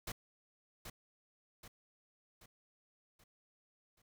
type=noise with echo; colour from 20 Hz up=pink; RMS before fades=-42 dBFS; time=0.07-0.12 s; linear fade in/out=5 ms; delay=780 ms; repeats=5; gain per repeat=-6 dB; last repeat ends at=4.02 s; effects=none